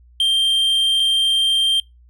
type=tone pair in turn; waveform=triangle; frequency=3168 / 3168 Hz; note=G7 / G7; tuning=+18 / +18 cents; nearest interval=unison; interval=0 cents; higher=neither; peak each=-12 dBFS; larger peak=neither; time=0.2-1 / 1-1.8 s; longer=neither; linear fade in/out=2 ms; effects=noise-tail reverb RT60 0.2 s tail -25 dB re dry + added 60 Hz sine -46 dBFS peak until 2.09 s